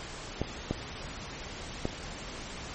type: clicks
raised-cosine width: 2 ms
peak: -15 dBFS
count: 3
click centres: 0.416 / 0.71 / 1.854 s
effects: pink hiss -41 dBFS RMS until 2.74 s + MP3 32 kbps